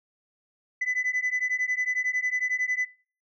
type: beating tone pair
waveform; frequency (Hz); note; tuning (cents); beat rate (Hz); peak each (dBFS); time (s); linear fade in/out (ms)
sine; 1997 / 2008; B6 / B6; +19 / +28; 11; -26; 0.81-2.86; 10
effects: noise-tail reverb RT60 0.4 s tail -21 dB re dry + tanh soft clip ceiling -21 dBFS